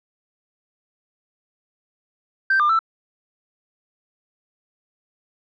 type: tone with pitch steps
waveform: sine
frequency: 1563 / 1198 / 1327 Hz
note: G6 / D6 / E6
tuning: -6 / +34 / +11 cents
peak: -13 dBFS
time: 2.5-2.791 s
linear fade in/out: 5 ms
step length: 97 ms
effects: tanh soft clip ceiling -12 dBFS